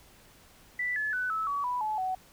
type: tone with pitch steps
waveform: sine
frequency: 1975.5 / 1719.8 / 1497.1 / 1303.3 / 1134.6 / 987.8 / 859.9 / 748.6 Hz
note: B6 / A6 / F#6 / E6 / C#6 / B5 / A5 / F#5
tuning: 0 / -40 / +20 / -20 / +40 / 0 / -40 / +20 cents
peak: -28 dBFS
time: 0.79-2.15 s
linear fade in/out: 5 ms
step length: 170 ms
effects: pink hiss -57 dBFS RMS until 2.32 s